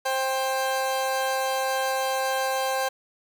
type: tone pair together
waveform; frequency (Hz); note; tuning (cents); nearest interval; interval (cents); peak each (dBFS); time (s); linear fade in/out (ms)
30% pulse; 528 / 791.1; C5 / G5; +16 / +16; perfect fifth; 700; -24; 0.05-2.89; 10
effects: 9-bit